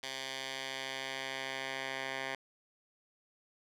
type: tone with band-pass filter sweep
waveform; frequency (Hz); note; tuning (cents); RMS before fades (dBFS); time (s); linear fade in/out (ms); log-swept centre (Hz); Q
10% pulse; 133.4; C3; +34; -40; 0.03-2.35; 2; 3700 to 2000; 1.1
effects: none